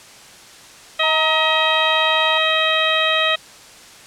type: harmonic tone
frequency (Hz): 635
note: D#5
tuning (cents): +35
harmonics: 1 / 2 / 3 / 4 / 5 / 6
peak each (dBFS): -22 / -22 / -22 / -22 / -22 / -22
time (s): 0.99-3.36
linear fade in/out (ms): 10
type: tone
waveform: triangle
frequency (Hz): 932.3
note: A#5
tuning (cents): 0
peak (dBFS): -21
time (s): 1.03-2.38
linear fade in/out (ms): 5
effects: white hiss -42 dBFS RMS until 4.06 s + low-pass 8000 Hz 12 dB/octave